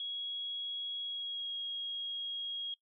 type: tone with pitch glide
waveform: sine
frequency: 3322 to 3282 Hz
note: G#7 to G#7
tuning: 0 to -21 cents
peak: -36 dBFS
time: 0-2.74 s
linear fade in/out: 2 ms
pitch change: -21 cents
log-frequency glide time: 1.01-1.54 s
effects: noise-tail reverb RT60 0.1 s tail -21 dB re dry